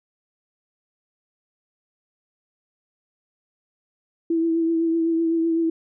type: tone with vibrato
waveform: sine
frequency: 329.6 Hz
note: E4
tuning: in tune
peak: -18 dBFS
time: 4.3-5.7 s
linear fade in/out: 5 ms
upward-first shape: triangle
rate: 7.9 Hz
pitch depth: 29 cents each way
effects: none